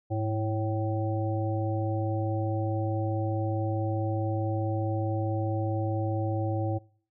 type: harmonic tone with a mistuned harmonic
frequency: 110 Hz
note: A2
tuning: in tune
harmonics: 1 / 3 / 5 / 7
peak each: -28 / -33 / -35 / -36 dBFS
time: 0.1-6.79 s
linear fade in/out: 20 ms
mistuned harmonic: 1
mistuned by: -75 cents
effects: noise-tail reverb RT60 0.5 s tail -23 dB re dry